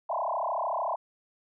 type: tone with frequency modulation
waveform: sine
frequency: 830 Hz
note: G#5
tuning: 1 cent flat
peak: -27 dBFS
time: 0.09-0.96 s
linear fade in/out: 10 ms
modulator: 33.4 Hz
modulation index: 6.3
effects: none